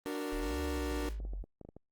40% pulse chord, D augmented, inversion none, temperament equal, 293.7 / 370 / 466.2 Hz, D4 / F#4 / A#4, 0 / 0 / 0 cents, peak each -37 / -41 / -40 dBFS, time 0.06-1.09 s, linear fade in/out 0 ms
sine exponential two-way sweep, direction up then down, 32.7 to 73 to 43.88 Hz, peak -36 dBFS, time 0.32-1.43 s, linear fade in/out 10 ms, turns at 0.6 s
clicks, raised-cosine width 2 ms, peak -35 dBFS, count 12, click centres 0.917 / 0.969 / 1.016 / 1.056 / 1.202 / 1.251 / 1.335 / 1.44 / 1.613 / 1.65 / 1.689 / 1.766 s
effects Opus 24 kbps

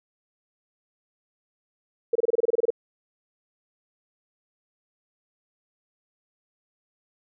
sine tone bursts, 466.2 Hz, A#4, in tune, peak -17 dBFS, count 12, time 2.13-2.704 s, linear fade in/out 5 ms, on 24 ms, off 26 ms, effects none

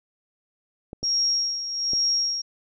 clicks, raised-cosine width 2 ms, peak -22 dBFS, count 3, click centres 0.931 / 1.03 / 1.934 s
sine tone with tremolo, 5588 Hz, F8, in tune, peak -19 dBFS, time 1.03-2.42 s, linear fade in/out 10 ms, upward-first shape sine, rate 1.2 Hz, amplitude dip 65%
effects none

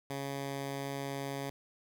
10% pulse tone, 138.59 Hz, C#3, in tune, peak -28 dBFS, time 0.1-1.5 s, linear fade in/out 2 ms, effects none

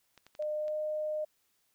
clicks, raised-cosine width 0.2 ms, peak -36 dBFS, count 5, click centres 0.177 / 0.266 / 0.351 / 0.424 / 0.681 s
sine tone with pitch glide, 606 to 612 Hz, D#5 to D#5, -46 to -29 cents, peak -31 dBFS, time 0.39-1.25 s, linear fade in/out 10 ms, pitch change +17 cents, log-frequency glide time 0.54-0.77 s
effects white hiss -74 dBFS RMS until 1.74 s

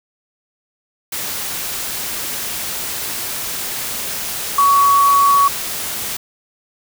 sine tone in noise, 1124 Hz, C#6, 24 cents sharp, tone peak -9 dBFS, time 4.58-5.48 s, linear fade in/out 5 ms, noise white, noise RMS -24 dBFS, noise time 1.12-6.17 s, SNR +12 dB, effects none

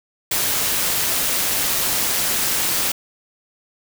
white noise with amplitude modulation, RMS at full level -19 dBFS, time 0.31-2.92 s, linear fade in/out 5 ms, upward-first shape sine, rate 185 Hz, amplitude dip 30%, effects none

